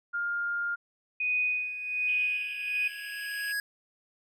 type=tone; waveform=sine; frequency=1407 Hz; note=F6; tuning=12 cents sharp; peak=-28 dBFS; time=0.13-0.76 s; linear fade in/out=20 ms
type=tone with tremolo; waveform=sine; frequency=2489 Hz; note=D#7; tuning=in tune; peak=-24 dBFS; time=1.2-2.88 s; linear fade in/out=5 ms; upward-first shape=sine; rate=1.3 Hz; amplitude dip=70%
type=tone with exponential growth; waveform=square; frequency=1661.2 Hz; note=G#6; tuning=in tune; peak=-29 dBFS; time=1.43-3.6 s; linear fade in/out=2 ms; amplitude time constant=470 ms
type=band-pass noise; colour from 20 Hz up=pink; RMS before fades=-44 dBFS; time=2.07-3.53 s; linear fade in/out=20 ms; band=2400 to 3000 Hz; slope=96 dB/octave
effects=none